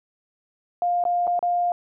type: tone with dropouts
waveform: sine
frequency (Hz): 704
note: F5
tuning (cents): +14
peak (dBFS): -19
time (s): 0.82-1.72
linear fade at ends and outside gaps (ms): 1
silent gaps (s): 1.039-1.052 / 1.27-1.276 / 1.392-1.427
effects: none